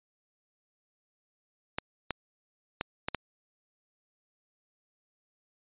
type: clicks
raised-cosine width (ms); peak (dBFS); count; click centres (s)
0.3; -14; 5; 1.785 / 2.107 / 2.811 / 3.085 / 3.147
effects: resampled to 8000 Hz